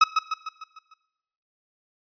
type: tone with echo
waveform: 40% pulse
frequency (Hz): 1280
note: D#6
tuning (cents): +49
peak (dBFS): -11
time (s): 0.01-0.04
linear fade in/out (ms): 5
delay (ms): 150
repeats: 6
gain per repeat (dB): -6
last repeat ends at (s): 0.94
effects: noise-tail reverb RT60 0.9 s tail -17 dB re dry + resampled to 11025 Hz